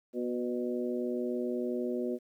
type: harmonic tone with a mistuned harmonic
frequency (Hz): 122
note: B2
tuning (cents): -21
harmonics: 2 / 3 / 4 / 5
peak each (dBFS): -34 / -34 / -38 / -41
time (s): 0.13-2.19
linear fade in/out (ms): 50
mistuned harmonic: 4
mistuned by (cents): +33
effects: 11-bit